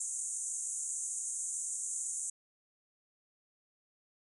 pink band-pass noise, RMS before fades -38 dBFS, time 0-2.3 s, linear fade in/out 5 ms, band 6500 to 9500 Hz, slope 96 dB/octave, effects none

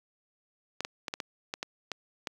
clicks, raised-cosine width 0.2 ms, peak -16 dBFS, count 9, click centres 0.806 / 0.849 / 1.082 / 1.139 / 1.202 / 1.539 / 1.629 / 1.917 / 2.272 s, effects high-pass 200 Hz 12 dB/octave + 9-bit

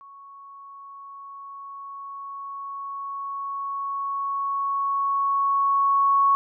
sine tone with level ramp, 1108.7 Hz, C#6, in tune, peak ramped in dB -43 to -15 dBFS, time 0.01-6.35 s, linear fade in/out 0 ms, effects none

